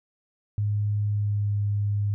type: tone with pitch glide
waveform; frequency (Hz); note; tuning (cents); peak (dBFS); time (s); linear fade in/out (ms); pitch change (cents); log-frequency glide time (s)
sine; 103.83 to 102.52; G#2 to G#2; 0 to -22; -22; 0.58-2.14; 0; -22; 1.05-1.55
effects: none